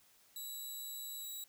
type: tone with pitch glide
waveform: 5% pulse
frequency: 3921 to 3889 Hz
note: B7 to B7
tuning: -13 to -27 cents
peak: -36 dBFS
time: 0.36-1.44 s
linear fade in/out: 2 ms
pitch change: -14 cents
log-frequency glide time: 1.17-1.26 s
effects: white hiss -67 dBFS RMS until 1.48 s

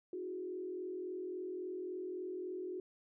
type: tone with frequency modulation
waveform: sine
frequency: 365.7 Hz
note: F#4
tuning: 20 cents flat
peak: -39 dBFS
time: 0.13-2.8 s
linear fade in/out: 2 ms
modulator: 43.6 Hz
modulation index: 0.78
effects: none

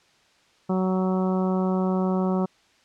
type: harmonic tone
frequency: 186.6 Hz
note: F#3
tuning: 15 cents sharp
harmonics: 1 / 2 / 3 / 4 / 5 / 6 / 7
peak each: -22 / -28 / -32 / -34 / -36 / -38 / -39 dBFS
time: 0.69-2.46 s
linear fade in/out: 10 ms
effects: white hiss -60 dBFS RMS until 2.84 s + low-pass 5000 Hz 12 dB/octave

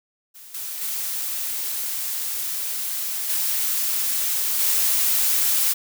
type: noise with level steps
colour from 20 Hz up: blue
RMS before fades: -43 / -31 / -27 / -23 / -20 dBFS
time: 0.34-5.74 s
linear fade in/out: 20 ms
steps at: 0.54 / 0.81 / 3.29 / 4.59 s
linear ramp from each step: 5 ms
effects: none

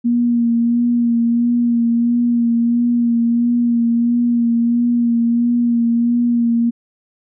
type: tone with vibrato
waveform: sine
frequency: 236.4 Hz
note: A#3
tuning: 24 cents sharp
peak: -12 dBFS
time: 0.04-6.71 s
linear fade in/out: 20 ms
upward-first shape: sine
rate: 1.5 Hz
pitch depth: 25 cents each way
effects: none

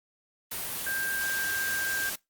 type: tone in noise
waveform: sine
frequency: 1587 Hz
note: G6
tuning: 21 cents sharp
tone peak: -29 dBFS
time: 0.86-2.1 s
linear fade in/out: 10 ms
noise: white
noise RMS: -34 dBFS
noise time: 0.51-2.16 s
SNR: +2 dB
effects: noise-tail reverb RT60 0.2 s tail -23 dB re dry + Opus 32 kbps

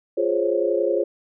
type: chord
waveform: sine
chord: Db major seventh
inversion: first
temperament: equal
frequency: 349.2 / 415.3 / 523.3 / 554.4 Hz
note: F4 / Ab4 / C5 / Db5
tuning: 0 / 0 / 0 / 0 cents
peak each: -24 dBFS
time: 0.17-1.04 s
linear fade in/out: 10 ms
effects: none

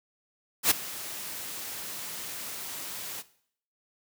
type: noise with ADSR envelope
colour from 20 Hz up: white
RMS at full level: -19 dBFS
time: 0.63-3.23 s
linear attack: 81 ms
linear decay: 8 ms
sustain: -19 dB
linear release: 32 ms
effects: noise-tail reverb RT60 0.6 s tail -17 dB re dry + high-pass 100 Hz 12 dB/octave

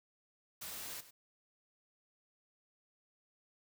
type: noise with echo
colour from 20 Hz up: white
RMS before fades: -45 dBFS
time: 0.61-1.01 s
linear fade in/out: 10 ms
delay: 100 ms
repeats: 1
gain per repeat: -14 dB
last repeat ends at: 1.11 s
effects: none

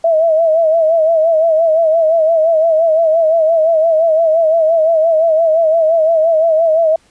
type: tone with vibrato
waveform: sine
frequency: 647 Hz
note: E5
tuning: 32 cents flat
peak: -8 dBFS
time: 0.04-6.96 s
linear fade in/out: 5 ms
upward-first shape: sine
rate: 5.8 Hz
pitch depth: 68 cents each way
effects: pink hiss -52 dBFS RMS until 7.1 s + resampled to 22050 Hz

